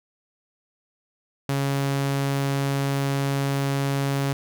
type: tone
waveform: sawtooth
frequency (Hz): 138.59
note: C#3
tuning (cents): 0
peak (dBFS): -18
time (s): 1.49-4.33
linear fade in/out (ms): 2
effects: none